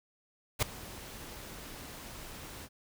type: noise with ADSR envelope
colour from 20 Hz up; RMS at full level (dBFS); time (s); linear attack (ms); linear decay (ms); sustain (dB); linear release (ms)
pink; -25; 0.59-2.69; 34; 5; -21; 53
effects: none